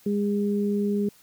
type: tone pair together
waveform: sine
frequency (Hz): 204.1 / 408.2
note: G#3 / G#4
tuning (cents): -30 / -30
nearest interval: octave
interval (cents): 1200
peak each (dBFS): -23 / -27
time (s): 0.06-1.09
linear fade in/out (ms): 5
effects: white hiss -56 dBFS RMS until 1.22 s